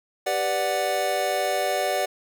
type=chord; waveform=square; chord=G major seventh; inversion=none; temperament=equal; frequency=392 / 493.9 / 587.3 / 740 Hz; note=G4 / B4 / D5 / F#5; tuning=0 / 0 / 0 / 0 cents; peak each=-32 / -32 / -27 / -27 dBFS; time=0.26-2.06 s; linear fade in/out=10 ms; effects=none